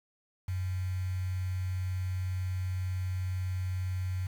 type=tone with quantisation; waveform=sine; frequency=92.2 Hz; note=F#2; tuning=6 cents flat; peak=-30 dBFS; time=0.48-4.27 s; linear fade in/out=5 ms; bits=8; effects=none